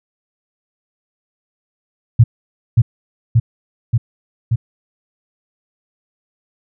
sine tone with echo, 115.5 Hz, A#2, 16 cents flat, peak -3 dBFS, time 2.19-2.24 s, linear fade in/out 10 ms, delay 580 ms, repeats 4, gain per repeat -2 dB, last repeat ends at 4.56 s, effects none

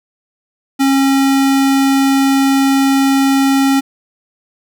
square tone, 272 Hz, C#4, 33 cents flat, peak -10 dBFS, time 0.79-3.81 s, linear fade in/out 20 ms, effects none

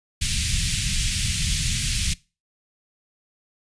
pink band-stop noise, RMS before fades -23 dBFS, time 0.21-2.14 s, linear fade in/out 10 ms, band 160 to 2400 Hz, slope 24 dB/octave, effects noise-tail reverb RT60 0.3 s tail -22 dB re dry + resampled to 22050 Hz

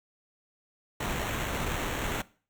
pink noise with sample-and-hold, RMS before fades -32 dBFS, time 1-2.22 s, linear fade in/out 5 ms, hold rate 4900 Hz, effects noise-tail reverb RT60 0.4 s tail -20 dB re dry

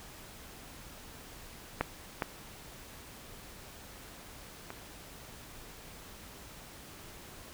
clicks, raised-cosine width 0.5 ms, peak -13 / -15 / -25 dBFS, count 3, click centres 1.81 / 2.222 / 4.704 s, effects pink hiss -50 dBFS RMS until 7.53 s

